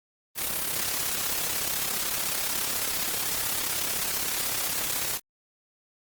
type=noise with amplitude modulation; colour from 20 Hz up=white; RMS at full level=-26 dBFS; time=0.35-5.2 s; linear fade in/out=50 ms; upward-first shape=sine; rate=34.1 Hz; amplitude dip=60%; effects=Opus 24 kbps